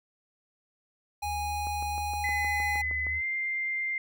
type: tone with vibrato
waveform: sine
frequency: 76.2 Hz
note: D#2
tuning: 36 cents flat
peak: -36 dBFS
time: 1.22-3.22 s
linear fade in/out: 50 ms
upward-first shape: sine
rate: 4.3 Hz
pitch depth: 17 cents each way
type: tone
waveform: square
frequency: 826 Hz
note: G#5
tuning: 10 cents flat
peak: -31 dBFS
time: 1.22-2.82 s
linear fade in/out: 10 ms
type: click train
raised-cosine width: 1 ms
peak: -30 dBFS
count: 10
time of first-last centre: 1.67-3.068 s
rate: 6.44 Hz
type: tone with pitch glide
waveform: sine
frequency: 2021 to 2097 Hz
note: B6 to C7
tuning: +39 to +3 cents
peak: -28 dBFS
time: 2.24-3.98 s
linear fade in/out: 2 ms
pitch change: +64 cents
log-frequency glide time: 3.08-3.25 s
effects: none